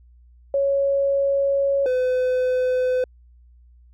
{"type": "tone pair in turn", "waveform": ["sine", "triangle"], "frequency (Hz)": [554.4, 506.8], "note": ["C#5", "B4"], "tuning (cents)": [0, 45], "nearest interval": "major second", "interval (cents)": 155, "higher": "first", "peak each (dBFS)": [-17, -16], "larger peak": "second", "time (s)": [[0.54, 1.86], [1.86, 3.04]], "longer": "first", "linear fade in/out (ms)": 2, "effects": ["added 60 Hz sine -48 dBFS peak until 3.93 s"]}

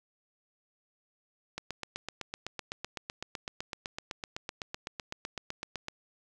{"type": "click train", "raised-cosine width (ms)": 0.2, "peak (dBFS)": -19, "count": 35, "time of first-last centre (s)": [1.58, 5.884], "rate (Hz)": 7.9, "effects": []}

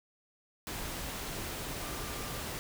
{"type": "tone in noise", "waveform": "sine", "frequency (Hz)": 1191, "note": "D6", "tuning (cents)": 24, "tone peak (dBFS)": -49, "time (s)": [1.8, 2.4], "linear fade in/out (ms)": 0, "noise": "pink", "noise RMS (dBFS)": -39, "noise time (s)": [0.67, 2.59], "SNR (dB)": -13, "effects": []}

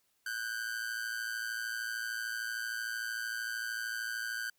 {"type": "ring-modulated tone", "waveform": "45% pulse", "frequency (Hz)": 1537, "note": "G6", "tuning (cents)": -35, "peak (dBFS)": -32, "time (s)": [0.26, 4.5], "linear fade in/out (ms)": 5, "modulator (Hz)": 56.6, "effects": ["white hiss -75 dBFS RMS until 4.58 s"]}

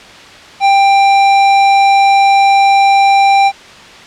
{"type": "tone", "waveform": "square", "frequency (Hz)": 790, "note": "G5", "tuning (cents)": 13, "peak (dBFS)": -6, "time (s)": [0.6, 3.52], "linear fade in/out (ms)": 50, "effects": ["white hiss -34 dBFS RMS until 4.06 s", "low-pass 4000 Hz 12 dB/octave"]}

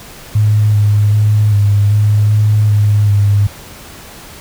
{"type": "tone with pitch steps", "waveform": "sine", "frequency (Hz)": [106, 104, 105.8, 102.1, 104.9, 106.1, 104.1, 101.8], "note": ["G#2", "G#2", "G#2", "G#2", "G#2", "G#2", "G#2", "G#2"], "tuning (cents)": [36, 3, 33, -29, 18, 38, 5, -34], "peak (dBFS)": -7, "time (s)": [0.35, 3.47], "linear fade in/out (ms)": 5, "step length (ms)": 390, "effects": ["pink hiss -34 dBFS RMS until 4.4 s"]}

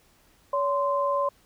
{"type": "tone pair together", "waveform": "sine", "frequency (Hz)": [566, 1038.6], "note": ["C#5", "C6"], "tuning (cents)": [36, -13], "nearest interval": "major seventh", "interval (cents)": 1051, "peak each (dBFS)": -25, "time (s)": [0.53, 1.29], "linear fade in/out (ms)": 5, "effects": ["pink hiss -61 dBFS RMS until 1.45 s"]}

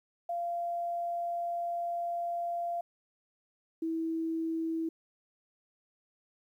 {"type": "tone pair in turn", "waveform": "sine", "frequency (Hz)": [690, 325.6], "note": ["F5", "E4"], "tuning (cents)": [-21, -21], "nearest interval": "octave + minor second", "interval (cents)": 1300, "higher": "first", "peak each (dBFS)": [-31, -30], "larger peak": "second", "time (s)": [[0.29, 2.81], [3.82, 4.89]], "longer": "first", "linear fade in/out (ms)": 5, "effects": ["11-bit"]}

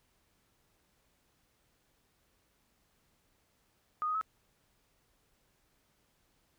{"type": "tone with pitch steps", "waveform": "sine", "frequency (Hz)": [1233, 1249, 1293], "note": ["D#6", "D#6", "E6"], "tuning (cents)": [-16, 6, -34], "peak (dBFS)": -30, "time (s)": [4.02, 4.212], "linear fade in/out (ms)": 0, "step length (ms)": 64, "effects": ["pink hiss -73 dBFS RMS until 6.58 s"]}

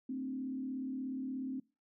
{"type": "tone with frequency modulation", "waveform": "sine", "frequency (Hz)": 261.6, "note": "C4", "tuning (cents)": 0, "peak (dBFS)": -36, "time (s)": [0.09, 1.6], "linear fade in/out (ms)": 5, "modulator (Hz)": 36.8, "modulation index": 0.65, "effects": ["noise-tail reverb RT60 0.3 s tail -25 dB re dry"]}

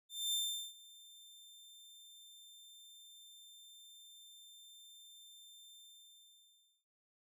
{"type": "tone with ADSR envelope", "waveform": "sawtooth", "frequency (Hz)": 3581, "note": "A7", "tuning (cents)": 30, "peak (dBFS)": -30, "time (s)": [0.09, 6.85], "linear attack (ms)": 240, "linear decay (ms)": 400, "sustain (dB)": -23, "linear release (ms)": 1100, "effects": []}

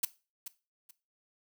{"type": "noise with echo", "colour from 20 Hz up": "blue", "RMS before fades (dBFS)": -28, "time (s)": [0.03, 0.05], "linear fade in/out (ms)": 5, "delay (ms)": 430, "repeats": 2, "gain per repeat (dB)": -12, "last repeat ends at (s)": 0.91, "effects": ["noise-tail reverb RT60 0.3 s tail -17 dB re dry"]}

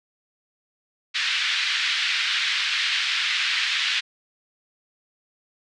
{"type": "band-pass noise", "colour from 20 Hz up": "white", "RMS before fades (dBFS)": -24, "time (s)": [1.14, 4.01], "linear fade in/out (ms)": 20, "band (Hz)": [1600, 3900], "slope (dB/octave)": 24, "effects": ["resampled to 22050 Hz"]}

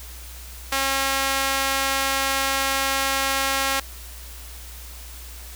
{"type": "tone with high-pass filter", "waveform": "sawtooth", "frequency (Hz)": 271, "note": "C#4", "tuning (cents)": -39, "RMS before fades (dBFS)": -23, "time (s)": [0.72, 3.8], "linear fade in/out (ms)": 5, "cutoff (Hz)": 970, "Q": 0.64, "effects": ["added 60 Hz sine -38 dBFS peak until 5.55 s", "white hiss -42 dBFS RMS until 5.55 s"]}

